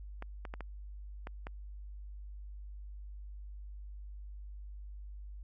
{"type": "clicks", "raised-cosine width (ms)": 0.5, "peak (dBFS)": -27, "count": 6, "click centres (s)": [0.224, 0.452, 0.539, 0.607, 1.271, 1.469], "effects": ["added 50 Hz sine -43 dBFS peak until 5.43 s", "MP3 48 kbps"]}